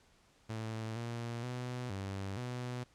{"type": "tone with pitch steps", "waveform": "sawtooth", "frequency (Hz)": [111.1, 117.6, 124.3, 97.5, 123.8], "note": ["A2", "A#2", "B2", "G2", "B2"], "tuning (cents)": [17, 16, 12, -9, 5], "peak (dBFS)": -34, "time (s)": [0.49, 2.84], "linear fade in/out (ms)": 10, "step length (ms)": 470, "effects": ["pink hiss -67 dBFS RMS until 2.94 s", "low-pass 8000 Hz 12 dB/octave"]}